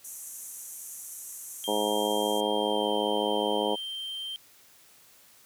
white band-pass noise, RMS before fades -42 dBFS, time 0.04-2.41 s, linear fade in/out 10 ms, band 5900 to 13000 Hz, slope 96 dB/octave
triangle tone with pitch glide, 3192 to 3141 Hz, G7 to G7, +31 to +3 cents, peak -32 dBFS, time 1.64-4.36 s, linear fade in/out 0 ms, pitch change -28 cents, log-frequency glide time 2.56-2.89 s
harmonic tone, 105.1 Hz, G#2, 21 cents sharp, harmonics 2 / 3 / 4 / 5 / 6 / 7 / 8 / 9, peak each -36 / -34 / -31 / -31 / -35 / -35 / -35 / -34 dBFS, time 1.67-3.76 s, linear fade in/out 20 ms
effects white hiss -57 dBFS RMS until 5.45 s + high-pass 60 Hz 12 dB/octave

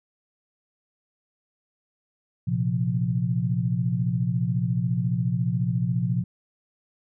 sine chord, Bb suspended second, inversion none, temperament equal, 116.54 / 130.81 / 174.61 Hz, Bb2 / C3 / F3, 0 / 0 / 0 cents, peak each -26 dBFS, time 2.47-6.24 s, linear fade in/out 10 ms, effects none

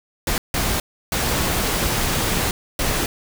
pink noise bursts at uneven times, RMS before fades -21 dBFS, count 4, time 0.27-0.38 / 0.54-0.8 / 1.12-2.51 / 2.79-3.06 s, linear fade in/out 2 ms, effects none

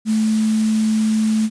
sine tone in noise, 218 Hz, A3, 16 cents flat, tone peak -14 dBFS, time 0.05-1.5 s, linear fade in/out 50 ms, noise white, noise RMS -32 dBFS, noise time 0.05-1.5 s, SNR +15 dB, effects resampled to 22050 Hz

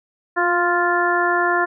harmonic tone with a mistuned harmonic, 349.3 Hz, F4, in tune, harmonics 1 / 2 / 3 / 4 / 5, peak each -22 / -22 / -22 / -22 / -22 dBFS, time 0.36-1.66 s, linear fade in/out 20 ms, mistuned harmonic 1, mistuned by +17 cents, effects none

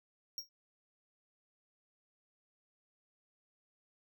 square tone with exponential decay, 5588 Hz, F8, in tune, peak -35 dBFS, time 0.38-0.49 s, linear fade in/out 1 ms, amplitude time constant 22 ms, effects none

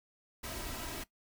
pink noise with comb filter, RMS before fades -41 dBFS, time 0.43-1.04 s, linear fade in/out 10 ms, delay 3.1 ms, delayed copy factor +0.5, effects noise-tail reverb RT60 0.1 s tail -17 dB re dry

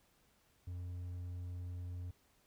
triangle tone, 88.9 Hz, F2, 31 cents sharp, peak -39 dBFS, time 0.67-2.11 s, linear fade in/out 5 ms, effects pink hiss -72 dBFS RMS until 2.46 s

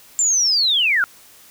sine linear sweep, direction down, 7350 to 1362 Hz, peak -14 dBFS, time 0.19-1.04 s, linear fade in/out 0 ms, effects white hiss -47 dBFS RMS until 1.5 s

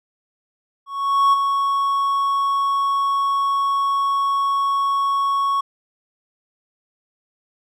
triangle tone with ADSR envelope, 1108.7 Hz, C#6, in tune, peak -9 dBFS, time 0.86-5.61 s, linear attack 470 ms, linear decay 17 ms, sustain -6 dB, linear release 8 ms, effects none

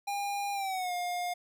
square tone with pitch glide, 807 to 710.7 Hz, G#5 to F5, -50 to +30 cents, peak -32 dBFS, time 0.07-1.34 s, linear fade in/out 10 ms, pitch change -220 cents, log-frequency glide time 0.53-0.93 s, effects none

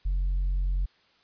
sine tone with tanh clipping, 45.35 Hz, F#1, 34 cents flat, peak -24 dBFS, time 0.05-0.86 s, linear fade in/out 10 ms, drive 1 dB, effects white hiss -63 dBFS RMS until 1.23 s + resampled to 11025 Hz

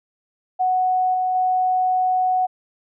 sine tone with level steps, 740 Hz, F#5, in tune, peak -16 / -18 / -16 dBFS, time 0.59-2.47 s, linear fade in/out 20 ms, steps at 1.14 / 1.35 s, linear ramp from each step 2 ms, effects none

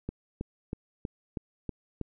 click train, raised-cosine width 3 ms, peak -20 dBFS, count 7, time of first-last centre 0.09-2.013 s, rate 3.12 Hz, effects none

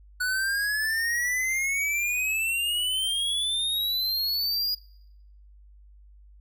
square exponential sweep, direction up, 1472 to 4915 Hz, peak -25 dBFS, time 0.2-4.75 s, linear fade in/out 10 ms, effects noise-tail reverb RT60 0.8 s tail -24 dB re dry + added 50 Hz sine -49 dBFS peak until 6.4 s

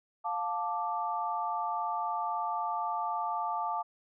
sine chord, D minor, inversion first, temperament just, 704.8 / 881 / 1174.7 Hz, F5 / A5 / D6, +16 / +2 / 0 cents, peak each -36 / -33 / -35 dBFS, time 0.24-3.83 s, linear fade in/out 20 ms, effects none

